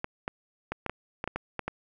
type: clicks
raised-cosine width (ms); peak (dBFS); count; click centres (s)
0.5; -16; 10; 0.044 / 0.279 / 0.72 / 0.863 / 0.896 / 1.241 / 1.276 / 1.36 / 1.593 / 1.68
effects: none